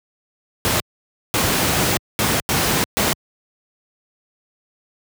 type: noise bursts at uneven times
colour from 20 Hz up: pink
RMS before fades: -18 dBFS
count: 5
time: 0.65-0.8 / 1.34-1.97 / 2.19-2.4 / 2.49-2.84 / 2.97-3.13 s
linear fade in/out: 0 ms
effects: high-pass 80 Hz 12 dB/octave